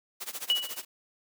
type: noise with tremolo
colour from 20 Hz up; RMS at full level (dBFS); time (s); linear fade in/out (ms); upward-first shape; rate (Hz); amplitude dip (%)
white; -35; 0.2-0.85; 20; sine; 14; 90
type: tone with exponential decay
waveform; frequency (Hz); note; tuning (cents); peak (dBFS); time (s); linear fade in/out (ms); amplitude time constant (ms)
sine; 2931; F#7; -17; -19; 0.5-0.84; 0; 73
effects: high-pass 300 Hz 12 dB/octave